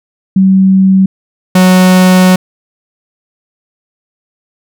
sine / 45% pulse tone pair in turn, 190.8 / 184.3 Hz, G3 / F#3, -47 / -7 cents, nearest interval minor second, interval 60 cents, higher first, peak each -3 dBFS, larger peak neither, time 0.36-1.06 / 1.55-2.36 s, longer second, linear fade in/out 5 ms, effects none

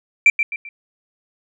sine tone with echo, 2349 Hz, D7, in tune, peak -5 dBFS, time 0.26-0.3 s, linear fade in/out 2 ms, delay 130 ms, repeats 3, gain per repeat -9 dB, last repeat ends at 0.69 s, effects tanh soft clip ceiling -5 dBFS

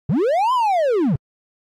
triangle linear two-way sweep, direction up then down, 115.6 to 1046.5 to 115.6 Hz, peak -13 dBFS, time 0.09-1.16 s, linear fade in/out 5 ms, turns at 0.53 s, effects AAC 48 kbps

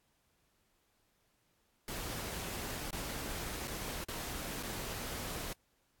pink noise with dropouts, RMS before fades -41 dBFS, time 1.88-5.53 s, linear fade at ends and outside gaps 2 ms, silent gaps 2.907-2.928 / 3.674-3.678 / 4.041-4.084 / 4.628-4.632 s, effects pink hiss -75 dBFS RMS until 6 s + AAC 64 kbps

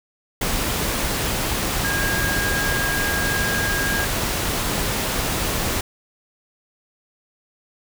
sine tone in noise, 1626 Hz, G#6, 37 cents flat, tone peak -23 dBFS, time 1.84-4.05 s, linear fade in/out 5 ms, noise pink, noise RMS -23 dBFS, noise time 0.41-5.81 s, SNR -3 dB, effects none

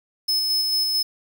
45% pulse tone with tremolo, 5200 Hz, E8, 24 cents flat, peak -19 dBFS, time 0.28-1.03 s, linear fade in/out 10 ms, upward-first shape square, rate 4.5 Hz, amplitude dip 25%, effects 8-bit

